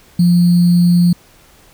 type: tone with sample-and-hold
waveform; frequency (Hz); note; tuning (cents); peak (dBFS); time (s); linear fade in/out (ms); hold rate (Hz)
sine; 174.9; F3; +3; -7; 0.19-1.13; 5; 4410
effects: pink hiss -47 dBFS RMS until 1.73 s